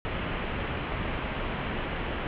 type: low-pass noise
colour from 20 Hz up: pink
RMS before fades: -32 dBFS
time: 0.05-2.27 s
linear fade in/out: 0 ms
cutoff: 3100 Hz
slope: 48 dB/octave
effects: none